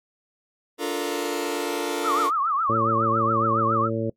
sawtooth chord, Bb major seventh, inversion first, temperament just, 291.4 / 349.6 / 437 / 466.2 Hz, D4 / F4 / A4 / Bb4, -13 / +2 / -12 / 0 cents, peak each -26 dBFS, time 0.78-2.31 s, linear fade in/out 50 ms
sine tone with vibrato, 1209 Hz, D6, 50 cents sharp, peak -20 dBFS, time 2.03-3.9 s, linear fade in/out 50 ms, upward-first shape triangle, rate 7.2 Hz, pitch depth 220 cents each way
harmonic tone, 112.6 Hz, A2, 40 cents sharp, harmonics 1 / 2 / 3 / 4 / 5, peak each -29 / -29 / -29 / -29 / -29 dBFS, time 2.69-4.1 s, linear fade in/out 5 ms
effects noise-tail reverb RT60 0.1 s tail -22 dB re dry + MP3 64 kbps

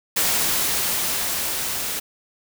white noise with level ramp, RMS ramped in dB -20 to -27 dBFS, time 0.16-2 s, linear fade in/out 10 ms, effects none

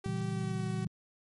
sawtooth tone with pitch glide, 387.1 to 376.7 Hz, G4 to F#4, -22 to +31 cents, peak -37 dBFS, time 0.04-0.85 s, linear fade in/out 5 ms, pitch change -47 cents, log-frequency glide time 0.3-0.65 s
sine chord, A# diminished seventh, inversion none, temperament equal, 116.54 / 138.59 / 164.81 / 196 Hz, A#2 / C#3 / E3 / G3, 0 / 0 / 0 / 0 cents, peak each -36 / -41 / -36 / -37 dBFS, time 0.06-0.87 s, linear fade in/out 0 ms
effects MP3 48 kbps

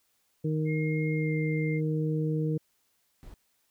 harmonic tone, 155.56 Hz, D#3, in tune, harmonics 1 / 2 / 3, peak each -27 / -33 / -34 dBFS, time 0.44-2.58 s, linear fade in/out 10 ms
sine tone with pitch glide, 2137 to 2108 Hz, C7 to C7, +36 to +12 cents, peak -37 dBFS, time 0.65-1.81 s, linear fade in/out 50 ms, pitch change -24 cents, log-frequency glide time 1.12-1.34 s
brown noise, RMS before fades -46 dBFS, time 3.23-3.34 s, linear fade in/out 0 ms
effects white hiss -72 dBFS RMS until 3.7 s

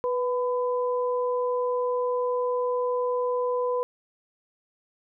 sine tone pair together, 493.6 / 1005 Hz, B4 / B5, -1 / +30 cents, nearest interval octave, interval 1231 cents, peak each -24 / -30 dBFS, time 0.04-3.83 s, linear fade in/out 0 ms, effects none

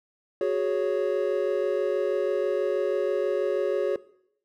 triangle chord, F# suspended second, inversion none, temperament just, 370 / 416.2 / 555 Hz, F#4 / G#4 / C#5, 0 / +4 / +2 cents, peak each -25 dBFS, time 0.41-3.96 s, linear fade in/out 2 ms, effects noise-tail reverb RT60 0.7 s tail -19 dB re dry

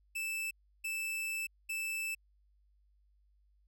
45% pulse tone bursts at uneven times, 2637 Hz, E7, in tune, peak -35 dBFS, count 3, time 0.15-0.51 / 0.84-1.47 / 1.69-2.15 s, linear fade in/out 10 ms, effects added 50 Hz sine -66 dBFS peak until 3.67 s

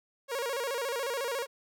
sawtooth tone with vibrato, 510 Hz, C5, 44 cents flat, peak -27 dBFS, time 0.28-1.47 s, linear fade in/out 50 ms, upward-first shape square, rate 14 Hz, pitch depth 130 cents each way, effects none

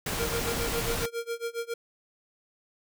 pink noise, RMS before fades -31 dBFS, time 0.06-1.06 s, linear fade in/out 5 ms
square tone with tremolo, 466.2 Hz, A#4, in tune, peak -29 dBFS, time 0.19-1.74 s, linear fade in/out 5 ms, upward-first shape sine, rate 7.3 Hz, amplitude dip 95%
effects none

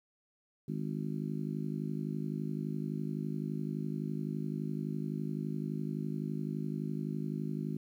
harmonic tone, 51.8 Hz, G#1, 4 cents flat, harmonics 3 / 4 / 5 / 6 / 7, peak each -37 / -38 / -41 / -46 / -46 dBFS, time 0.68-7.77 s, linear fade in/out 5 ms, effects 11-bit

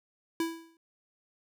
square tone with exponential decay, 329.6 Hz, E4, in tune, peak -26 dBFS, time 0.4-0.77 s, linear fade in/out 2 ms, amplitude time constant 79 ms, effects none

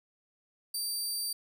20% pulse tone, 4657 Hz, D8, 15 cents flat, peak -26 dBFS, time 0.74-1.33 s, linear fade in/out 5 ms, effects none

